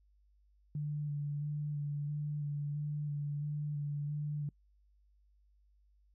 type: tone with vibrato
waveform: sine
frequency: 146.8 Hz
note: D3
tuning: in tune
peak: -34 dBFS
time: 0.75-4.49 s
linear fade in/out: 2 ms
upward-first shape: square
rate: 1.5 Hz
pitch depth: 17 cents each way
effects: noise-tail reverb RT60 0.1 s tail -26 dB re dry + added 50 Hz sine -65 dBFS peak until 6.14 s